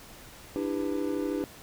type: chord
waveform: triangle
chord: E minor seventh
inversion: third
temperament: just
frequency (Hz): 296.7 / 329.6 / 395.6 / 494.4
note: D4 / E4 / G4 / B4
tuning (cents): +18 / 0 / +16 / +2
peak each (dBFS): -29 / -33 / -32 / -34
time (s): 0.56-1.44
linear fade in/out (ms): 0
effects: pink hiss -49 dBFS RMS until 1.62 s

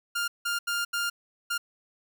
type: tone bursts at uneven times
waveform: sawtooth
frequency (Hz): 1403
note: F6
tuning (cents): +8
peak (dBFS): -23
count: 5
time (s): 0.15-0.28 / 0.45-0.59 / 0.67-0.85 / 0.93-1.1 / 1.5-1.58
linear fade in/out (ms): 10
effects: none

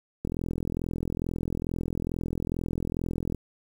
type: click train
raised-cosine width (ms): 3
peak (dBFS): -17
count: 132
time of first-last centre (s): 0.25-3.347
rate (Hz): 42.3
effects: 8-bit

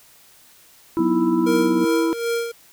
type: harmonic tone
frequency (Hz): 329.6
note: E4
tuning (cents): 0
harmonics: 1 / 3 / 4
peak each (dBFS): -18 / -29 / -36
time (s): 0.97-2.13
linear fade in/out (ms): 0
type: chord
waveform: sine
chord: B major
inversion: second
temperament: equal with one note detuned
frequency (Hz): 184.46 / 246.9 / 311.1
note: F#3 / B3 / D#4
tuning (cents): -5 / 0 / 0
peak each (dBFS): -26 / -22 / -26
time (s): 0.99-1.85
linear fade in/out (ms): 2
type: tone with tremolo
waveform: square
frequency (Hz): 466.2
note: A#4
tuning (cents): 0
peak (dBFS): -20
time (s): 1.46-2.52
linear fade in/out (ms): 10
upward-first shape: sine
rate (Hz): 2.6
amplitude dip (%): 65
effects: white hiss -51 dBFS RMS until 2.72 s

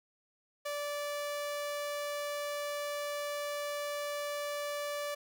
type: tone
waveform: sawtooth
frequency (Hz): 582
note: D5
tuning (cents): -16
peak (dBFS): -31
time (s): 0.65-5.15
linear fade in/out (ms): 10
effects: none

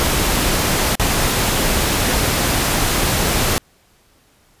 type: noise with dropouts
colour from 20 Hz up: pink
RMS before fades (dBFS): -17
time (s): 0-3.58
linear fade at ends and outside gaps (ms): 0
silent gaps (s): 0.954-0.997
effects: pink hiss -55 dBFS RMS until 4.6 s + resampled to 32000 Hz

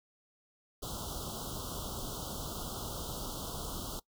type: band-stop noise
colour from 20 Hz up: pink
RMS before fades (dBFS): -40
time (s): 0.82-4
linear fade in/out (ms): 10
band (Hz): 1400 to 3000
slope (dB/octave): 96
effects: noise-tail reverb RT60 0.1 s tail -21 dB re dry

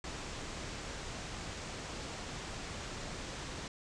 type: low-pass noise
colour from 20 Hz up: pink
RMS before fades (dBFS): -43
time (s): 0.04-3.68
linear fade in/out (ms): 2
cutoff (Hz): 8100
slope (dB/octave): 48
effects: none

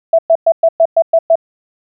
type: tone bursts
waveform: sine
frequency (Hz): 659.3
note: E5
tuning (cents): 0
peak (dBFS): -5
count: 8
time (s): 0.13-1.356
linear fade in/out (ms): 5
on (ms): 57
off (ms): 110
effects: none

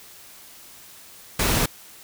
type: noise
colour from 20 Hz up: pink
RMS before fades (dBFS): -21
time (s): 1.39-1.66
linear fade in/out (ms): 5
effects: white hiss -46 dBFS RMS until 2.03 s

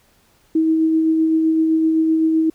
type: tone with tremolo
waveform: sine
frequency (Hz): 320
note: D#4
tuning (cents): +49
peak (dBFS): -12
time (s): 0.55-2.5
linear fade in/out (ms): 5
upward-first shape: sine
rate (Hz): 7.8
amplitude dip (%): 25
effects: pink hiss -57 dBFS RMS until 2.54 s

